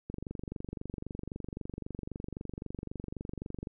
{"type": "click train", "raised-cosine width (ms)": 3, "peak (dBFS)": -25, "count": 86, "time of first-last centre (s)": [0.1, 3.671], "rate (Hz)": 23.8, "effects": []}